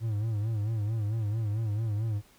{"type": "tone with vibrato", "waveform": "triangle", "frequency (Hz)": 108.1, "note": "A2", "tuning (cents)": -30, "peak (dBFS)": -25, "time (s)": [0, 2.22], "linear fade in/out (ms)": 50, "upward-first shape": "sine", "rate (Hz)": 4.5, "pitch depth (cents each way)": 99, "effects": ["pink hiss -60 dBFS RMS until 2.38 s"]}